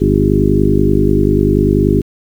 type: harmonic tone with a mistuned harmonic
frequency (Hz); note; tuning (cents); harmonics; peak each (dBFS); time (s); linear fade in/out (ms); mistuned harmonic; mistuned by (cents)
50.3; G1; +45; 1 / 2 / 3 / 4 / 5 / 6 / 7 / 8; -17 / -17 / -17 / -17 / -17 / -17 / -17 / -17; 0-2.02; 20; 7; +31
effects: 7-bit